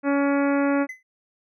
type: harmonic tone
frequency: 281.3 Hz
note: C#4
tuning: 26 cents sharp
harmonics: 1 / 2 / 3 / 4 / 5 / 6 / 7 / 8 / 9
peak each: -20 / -25 / -32 / -33 / -32 / -36 / -38 / -39 / -42 dBFS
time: 0.03-0.87 s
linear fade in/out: 50 ms
type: tone with exponential decay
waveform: triangle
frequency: 2031 Hz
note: B6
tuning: 48 cents sharp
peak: -27 dBFS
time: 0.89-1.03 s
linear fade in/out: 5 ms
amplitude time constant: 30 ms
effects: none